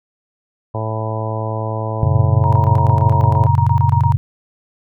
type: harmonic tone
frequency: 110 Hz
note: A2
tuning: in tune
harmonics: 1 / 2 / 3 / 4 / 5 / 6 / 7 / 8 / 9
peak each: -21 / -33 / -32 / -30 / -28 / -29 / -32 / -32 / -29 dBFS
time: 0.74-3.47 s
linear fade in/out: 10 ms
type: chord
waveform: sine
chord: F# major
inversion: none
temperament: just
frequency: 92.5 / 115.62 / 138.75 Hz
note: F#2 / A#2 / C#3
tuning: 0 / -14 / +2 cents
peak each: -15 / -16 / -16 dBFS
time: 2.03-4.17 s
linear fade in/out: 0 ms
type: tone bursts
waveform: sine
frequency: 940 Hz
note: A#5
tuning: 14 cents sharp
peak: -17 dBFS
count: 15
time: 2.44-4.122 s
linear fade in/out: 0 ms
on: 86 ms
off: 28 ms
effects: none